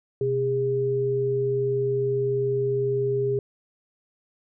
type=tone pair together; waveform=sine; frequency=128 / 406.4 Hz; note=C3 / G#4; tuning=-38 / -38 cents; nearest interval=octave + minor sixth; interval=2000 cents; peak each=-28 / -22 dBFS; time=0.21-3.39 s; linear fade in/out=2 ms; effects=none